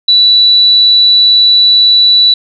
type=tone; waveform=sine; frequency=3951 Hz; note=B7; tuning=in tune; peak=-3 dBFS; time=0.08-2.34 s; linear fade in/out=5 ms; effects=none